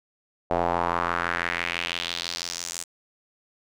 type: tone with band-pass filter sweep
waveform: square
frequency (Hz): 43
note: F1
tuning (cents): -26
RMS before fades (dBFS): -28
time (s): 0.5-2.84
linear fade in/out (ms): 10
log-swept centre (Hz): 670 to 7800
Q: 2.5
effects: none